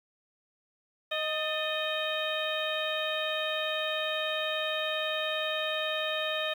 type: harmonic tone with a mistuned harmonic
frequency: 622.3 Hz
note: D#5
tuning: in tune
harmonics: 1 / 2 / 3 / 4 / 5 / 6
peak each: -33 / -38 / -37 / -37 / -37 / -36 dBFS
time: 1.11-6.54 s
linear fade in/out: 10 ms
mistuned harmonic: 3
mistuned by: -74 cents
effects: 9-bit